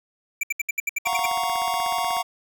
square tone bursts, 2342 Hz, D7, 5 cents flat, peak -22 dBFS, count 10, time 0.41-1.261 s, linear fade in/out 5 ms, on 23 ms, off 69 ms
square chord, Gb major seventh, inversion third, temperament equal, 698.5 / 740 / 932.3 / 1108.7 Hz, F5 / Gb5 / Bb5 / Db6, 0 / 0 / 0 / 0 cents, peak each -29 dBFS, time 1.05-2.23 s, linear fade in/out 20 ms
click train, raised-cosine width 0.5 ms, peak -22 dBFS, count 19, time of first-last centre 1.07-2.168 s, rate 16.4 Hz
effects none

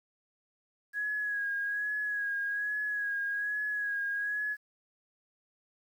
sine tone with vibrato, 1661.2 Hz, G#6, in tune, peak -30 dBFS, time 0.93-4.57 s, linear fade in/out 50 ms, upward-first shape sine, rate 1.2 Hz, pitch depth 35 cents each way, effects 10-bit

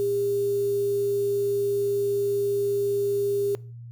sine tone with quantisation, 402.6 Hz, G4, 46 cents sharp, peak -22 dBFS, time 0-3.55 s, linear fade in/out 0 ms, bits 7, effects noise-tail reverb RT60 0.4 s tail -22 dB re dry + added 118 Hz sine -38 dBFS peak until 3.91 s

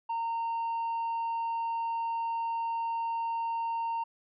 triangle tone with tanh clipping, 920 Hz, A#5, 23 cents flat, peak -30 dBFS, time 0.09-4.04 s, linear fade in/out 10 ms, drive 7 dB, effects none

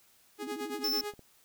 sawtooth tone with tremolo, 415.3 Hz, G#4, in tune, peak -30 dBFS, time 0.38-1.15 s, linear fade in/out 50 ms, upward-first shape sine, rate 9 Hz, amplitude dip 75%
sine tone with vibrato, 290.3 Hz, D4, 20 cents flat, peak -39 dBFS, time 0.38-1.04 s, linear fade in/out 50 ms, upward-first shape square, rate 11 Hz, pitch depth 180 cents each way
square tone, 5320 Hz, E8, 15 cents sharp, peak -29 dBFS, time 0.84-1.01 s, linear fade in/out 2 ms
clicks, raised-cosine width 2 ms, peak -45 / -46 / -40 / -37 dBFS, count 4, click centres 0.881 / 1.038 / 1.137 / 1.193 s
effects white hiss -64 dBFS RMS until 1.44 s

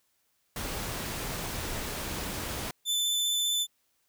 pink noise, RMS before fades -35 dBFS, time 0.56-2.71 s, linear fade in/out 2 ms
sawtooth tone with vibrato, 3520 Hz, A7, in tune, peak -23 dBFS, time 2.85-3.67 s, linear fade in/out 50 ms, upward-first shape sine, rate 15 Hz, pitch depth 14 cents each way
effects white hiss -73 dBFS RMS until 4.08 s

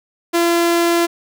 sawtooth tone, 340.9 Hz, F4, 42 cents flat, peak -9 dBFS, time 0.33-1.07 s, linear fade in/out 20 ms, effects none

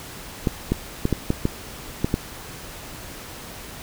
clicks, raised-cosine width 3 ms, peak -6 dBFS, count 8, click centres 0.472 / 0.72 / 1.054 / 1.127 / 1.304 / 1.454 / 2.045 / 2.141 s, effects pink hiss -38 dBFS RMS until 3.82 s

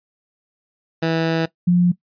15% pulse / sine tone pair in turn, 163.3 / 176.82 Hz, E3 / F3, -16 / +22 cents, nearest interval minor second, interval 138 cents, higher second, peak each -11 dBFS, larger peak neither, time 1.02-1.46 / 1.67-1.92 s, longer first, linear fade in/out 10 ms, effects noise-tail reverb RT60 0.1 s tail -18 dB re dry + resampled to 11025 Hz

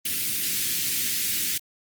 white band-stop noise, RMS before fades -26 dBFS, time 0.05-1.58 s, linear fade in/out 5 ms, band 320 to 1900 Hz, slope 24 dB/octave, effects high-pass 100 Hz 12 dB/octave + Opus 24 kbps

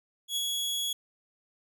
sawtooth tone with ADSR envelope, 3350 Hz, G#7, 14 cents sharp, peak -24 dBFS, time 0.28-0.93 s, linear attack 84 ms, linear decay 30 ms, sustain -2 dB, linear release 5 ms, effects none

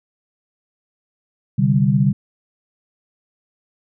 sine chord, C suspended second, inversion none, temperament equal, 130.81 / 146.83 / 196 Hz, C3 / D3 / G3, 0 / 0 / 0 cents, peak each -17 dBFS, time 1.58-2.13 s, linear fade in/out 10 ms, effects none

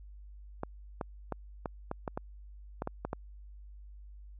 clicks, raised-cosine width 1 ms, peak -20 dBFS, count 11, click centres 0.634 / 1.012 / 1.323 / 1.658 / 1.914 / 2.078 / 2.175 / 2.821 / 2.874 / 3.05 / 3.131 s, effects added 50 Hz sine -47 dBFS peak until 4.39 s

